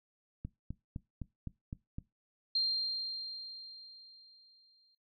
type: click train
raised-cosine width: 5 ms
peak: -27 dBFS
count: 7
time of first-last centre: 0.45-1.985 s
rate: 3.91 Hz
type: tone with exponential decay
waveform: sine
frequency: 4186 Hz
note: C8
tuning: in tune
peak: -27 dBFS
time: 2.55-4.95 s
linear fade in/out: 5 ms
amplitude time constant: 520 ms
effects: noise-tail reverb RT60 0.2 s tail -20 dB re dry